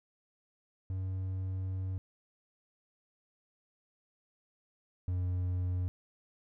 triangle tone pair in turn, 94 / 90.51 Hz, F#2 / F#2, +28 / -38 cents, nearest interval minor second, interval 66 cents, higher first, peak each -31 / -28 dBFS, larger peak second, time 0.9-1.98 / 5.08-5.88 s, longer first, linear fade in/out 0 ms, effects none

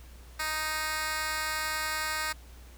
10% pulse tone with high-pass filter, 311.1 Hz, D#4, in tune, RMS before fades -32 dBFS, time 0.39-2.33 s, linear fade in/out 10 ms, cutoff 1400 Hz, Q 0.79, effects added 60 Hz sine -47 dBFS peak until 2.77 s + pink hiss -56 dBFS RMS until 2.77 s

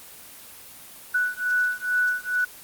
sine beating tone pair, 1480 / 1482.3 Hz, F#6 / F#6, 0 / +3 cents, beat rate 2.3 Hz, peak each -24 dBFS, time 1.14-2.45 s, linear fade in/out 10 ms, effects white hiss -44 dBFS RMS until 2.63 s + Opus 24 kbps

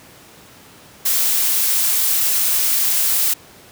blue noise, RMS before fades -17 dBFS, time 1.05-3.34 s, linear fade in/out 10 ms, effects pink hiss -44 dBFS RMS until 3.71 s + high-pass 100 Hz 12 dB/octave

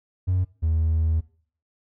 triangle tone pair in turn, 92 / 80.13 Hz, F#2 / E2, -9 / -49 cents, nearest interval major second, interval 240 cents, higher first, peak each -16 dBFS, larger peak neither, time 0.27-0.45 / 0.62-1.21 s, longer second, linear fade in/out 20 ms, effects noise-tail reverb RT60 0.5 s tail -22 dB re dry + tanh soft clip ceiling -14 dBFS

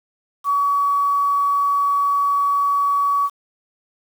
sine tone, 1133 Hz, C#6, 37 cents sharp, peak -15 dBFS, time 0.44-3.3 s, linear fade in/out 50 ms, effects 7-bit

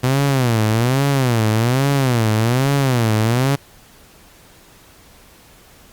sawtooth tone with vibrato, 123.47 Hz, B2, in tune, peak -10 dBFS, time 0.03-3.56 s, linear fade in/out 10 ms, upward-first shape sine, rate 1.2 Hz, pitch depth 230 cents each way, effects pink hiss -47 dBFS RMS until 5.92 s + Opus 48 kbps

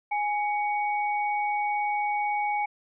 sine tone pair together, 830.6 / 2241 Hz, G#5 / C#7, 0 / +18 cents, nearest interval octave + perfect fourth, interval 1718 cents, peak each -25 / -32 dBFS, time 0.11-2.66 s, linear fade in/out 10 ms, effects none

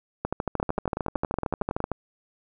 two click trains, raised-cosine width 1 ms, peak -13 / -12 dBFS, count 14 / 23, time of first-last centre 0.6-1.804 / 0.25-1.917 s, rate 10.8 / 13.2 Hz, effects none

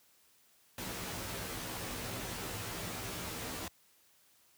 pink noise with comb filter, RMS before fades -40 dBFS, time 0.78-3.68 s, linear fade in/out 2 ms, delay 14 ms, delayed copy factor -0.95, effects white hiss -67 dBFS RMS until 4.57 s + high-pass 60 Hz 12 dB/octave

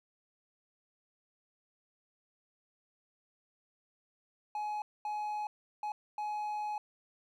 triangle tone bursts at uneven times, 842 Hz, G#5, 24 cents sharp, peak -32 dBFS, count 4, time 4.55-4.82 / 5.05-5.47 / 5.83-5.92 / 6.18-6.78 s, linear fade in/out 2 ms, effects none

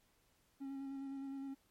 triangle tone with vibrato, 272.9 Hz, C#4, 27 cents flat, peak -40 dBFS, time 0.6-1.55 s, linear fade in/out 20 ms, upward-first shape square, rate 9.7 Hz, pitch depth 15 cents each way, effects pink hiss -74 dBFS RMS until 1.7 s + MP3 64 kbps

